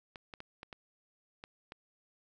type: clicks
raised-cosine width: 0.3 ms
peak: -29 dBFS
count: 7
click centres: 0.158 / 0.338 / 0.404 / 0.631 / 0.728 / 1.439 / 1.721 s
effects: none